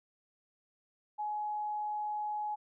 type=tone; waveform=sine; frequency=842 Hz; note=G#5; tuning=24 cents sharp; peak=-33 dBFS; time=1.18-2.56 s; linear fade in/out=20 ms; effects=none